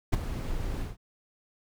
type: noise with ADSR envelope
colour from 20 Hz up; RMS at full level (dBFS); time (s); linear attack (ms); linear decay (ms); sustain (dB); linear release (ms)
brown; -19; 0.12-0.97; 18; 15; -13; 150
effects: none